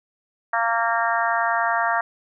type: harmonic tone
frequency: 230.5 Hz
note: A#3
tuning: 19 cents flat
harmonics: 3 / 4 / 5 / 6 / 7 / 8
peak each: -24 / -25 / -26 / -27 / -27 / -28 dBFS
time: 0.53-2.01 s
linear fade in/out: 5 ms
effects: none